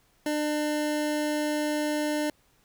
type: tone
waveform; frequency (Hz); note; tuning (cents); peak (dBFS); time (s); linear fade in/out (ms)
25% pulse; 300; D4; +37; -22; 0.26-2.3; 2
effects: pink hiss -65 dBFS RMS until 2.64 s